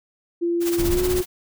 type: tone with pitch glide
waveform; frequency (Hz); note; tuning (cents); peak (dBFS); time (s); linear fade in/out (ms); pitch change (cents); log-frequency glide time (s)
sine; 342.8 to 363; F4 to F#4; -32 to -33; -19; 0.41-1.23; 20; +99; 0.86-1.02
type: noise with tremolo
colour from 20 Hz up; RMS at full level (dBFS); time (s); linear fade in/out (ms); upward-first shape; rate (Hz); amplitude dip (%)
white; -28; 0.6-1.26; 50; sine; 16; 70
type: noise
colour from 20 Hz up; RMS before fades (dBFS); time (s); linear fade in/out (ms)
brown; -26; 0.77-1.22; 20
effects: none